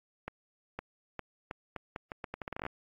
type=accelerating click train; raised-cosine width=0.5 ms; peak=-22 dBFS; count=18; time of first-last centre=0.28-2.664 s; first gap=510 ms; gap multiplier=0.79; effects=AAC 32 kbps